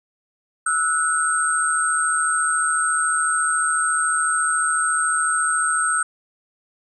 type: tone cluster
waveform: sine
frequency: 1311 / 1465 / 8450 Hz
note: E6 / F#6 / C9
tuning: -10 / -18 / +16 cents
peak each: -22 dBFS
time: 0.66-6.03 s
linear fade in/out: 5 ms
effects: none